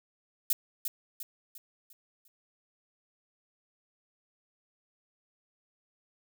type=noise with echo; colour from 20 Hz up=violet; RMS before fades=-26 dBFS; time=0.5-0.53 s; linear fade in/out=2 ms; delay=350 ms; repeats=5; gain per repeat=-7 dB; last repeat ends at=2.28 s; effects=none